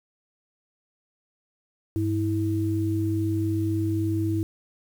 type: tone pair together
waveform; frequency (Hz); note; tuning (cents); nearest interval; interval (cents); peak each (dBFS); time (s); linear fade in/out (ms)
sine; 100.8 / 324.7; G2 / E4; +49 / -26; octave + minor sixth; 2025; -25 / -25; 1.96-4.43; 0
effects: 8-bit